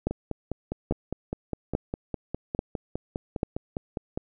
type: two click trains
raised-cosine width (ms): 2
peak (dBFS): -11 / -16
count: 5 / 21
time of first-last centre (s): 0.07-3.431 / 0.11-4.175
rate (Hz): 1.19 / 4.92
effects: none